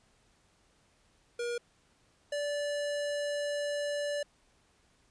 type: tone pair in turn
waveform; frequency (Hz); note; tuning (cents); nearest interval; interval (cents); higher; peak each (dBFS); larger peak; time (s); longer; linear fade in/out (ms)
square; 476.8 / 581.4; A#4 / D5; +39 / -18; minor third; 343; second; -33 / -32; second; 1.39-1.58 / 2.32-4.23; second; 5
effects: pink hiss -68 dBFS RMS until 5.1 s + resampled to 22050 Hz